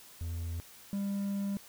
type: tone pair in turn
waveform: triangle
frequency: 84 / 199.35 Hz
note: E2 / G3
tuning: +33 / +29 cents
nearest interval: octave + minor third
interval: 1496 cents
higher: second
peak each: -32 / -29 dBFS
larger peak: second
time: 0.21-0.6 / 0.93-1.57 s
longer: second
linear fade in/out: 0 ms
effects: white hiss -54 dBFS RMS until 1.68 s